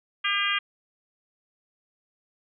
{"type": "harmonic tone", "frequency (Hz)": 402.6, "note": "G4", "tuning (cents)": 46, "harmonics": [3, 4, 5, 6, 7, 8], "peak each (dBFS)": [-30, -30, -30, -30, -30, -30], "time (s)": [0.24, 0.59], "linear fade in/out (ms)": 10, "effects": []}